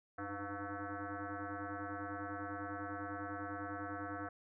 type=tone with frequency modulation; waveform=sine; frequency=510 Hz; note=C5; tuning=44 cents flat; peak=-40 dBFS; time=0.18-4.29 s; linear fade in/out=5 ms; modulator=202 Hz; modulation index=5.4; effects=none